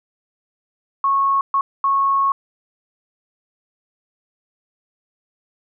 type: tone bursts at uneven times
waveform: sine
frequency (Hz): 1099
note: C#6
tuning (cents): -15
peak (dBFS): -14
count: 3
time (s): 1.04-1.41 / 1.54-1.61 / 1.84-2.32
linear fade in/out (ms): 2
effects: none